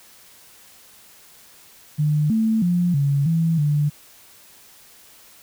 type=tone with pitch steps; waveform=sine; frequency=150.1 / 221.6 / 176.2 / 140.9 / 164.2 / 147.4 Hz; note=D3 / A3 / F3 / C#3 / E3 / D3; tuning=+38 / +13 / +16 / +29 / -6 / +7 cents; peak=-16 dBFS; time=1.98-3.9 s; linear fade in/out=20 ms; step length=320 ms; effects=white hiss -49 dBFS RMS until 5.42 s